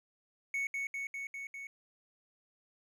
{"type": "tone with echo", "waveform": "triangle", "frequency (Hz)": 2217, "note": "C#7", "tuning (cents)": 0, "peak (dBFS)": -30, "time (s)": [0.54, 0.67], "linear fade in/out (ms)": 2, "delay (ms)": 200, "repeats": 5, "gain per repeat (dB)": -2, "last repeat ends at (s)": 1.67, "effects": []}